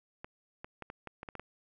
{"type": "clicks", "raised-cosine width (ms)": 0.5, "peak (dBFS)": -27, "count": 9, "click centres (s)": [0.245, 0.645, 0.823, 0.901, 1.073, 1.231, 1.288, 1.353, 1.396], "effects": []}